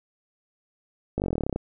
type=slowing click train; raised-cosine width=2 ms; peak=-13 dBFS; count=16; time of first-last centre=1.18-1.56 s; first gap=19 ms; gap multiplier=1.04; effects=none